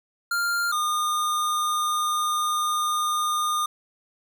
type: tone pair in turn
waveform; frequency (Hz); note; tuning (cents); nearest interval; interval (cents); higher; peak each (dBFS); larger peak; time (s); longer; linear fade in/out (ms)
square; 1396.9 / 1218; F6 / D#6; 0 / -37; major second; 237; first; -23; neither; 0.31-0.72 / 0.72-3.66; second; 5
effects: none